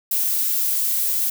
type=noise; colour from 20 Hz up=violet; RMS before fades=-21 dBFS; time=0.11-1.3 s; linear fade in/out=5 ms; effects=none